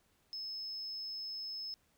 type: tone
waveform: sine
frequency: 5200 Hz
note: E8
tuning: 24 cents flat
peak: -38 dBFS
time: 0.33-1.74 s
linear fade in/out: 0 ms
effects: tanh soft clip ceiling -37 dBFS + pink hiss -73 dBFS RMS until 1.97 s